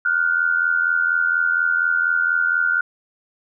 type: tone pair together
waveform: sine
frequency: 1415.8 / 1500 Hz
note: F6 / F#6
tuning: +23 / +23 cents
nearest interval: minor second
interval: 100 cents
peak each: -18 / -20 dBFS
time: 0.05-2.81 s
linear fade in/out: 5 ms
effects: none